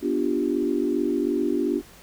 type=chord; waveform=sine; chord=G dominant seventh; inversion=first; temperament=equal; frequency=246.9 / 293.7 / 349.2 / 392 Hz; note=B3 / D4 / F4 / G4; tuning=0 / 0 / 0 / 0 cents; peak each=-28 / -25 / -26 / -28 dBFS; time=0.01-1.82 s; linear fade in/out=50 ms; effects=pink hiss -49 dBFS RMS until 2.02 s